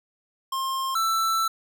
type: tone pair in turn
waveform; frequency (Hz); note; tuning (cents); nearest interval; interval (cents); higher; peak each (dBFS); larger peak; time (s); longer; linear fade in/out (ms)
square; 1063 / 1329; C6 / E6; +27 / +14; major third; 387; second; -26 / -22; second; 0.52-0.95 / 0.95-1.48; second; 5
effects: none